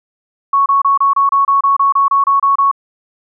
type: tone bursts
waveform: sine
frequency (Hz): 1108.7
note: C#6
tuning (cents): 0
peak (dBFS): -8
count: 14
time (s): 0.53-2.714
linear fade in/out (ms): 5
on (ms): 130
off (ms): 28
effects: none